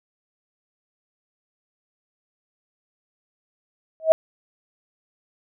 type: tone with exponential growth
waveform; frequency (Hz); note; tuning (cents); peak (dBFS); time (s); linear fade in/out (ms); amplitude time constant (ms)
sine; 640; D#5; +49; -5; 4-4.12; 0; 25
effects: none